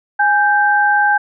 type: tone pair together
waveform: sine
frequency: 826.7 / 1566 Hz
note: G#5 / G6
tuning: -8 / -2 cents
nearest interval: major seventh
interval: 1106 cents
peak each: -13 dBFS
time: 0.19-1.18 s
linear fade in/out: 10 ms
effects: none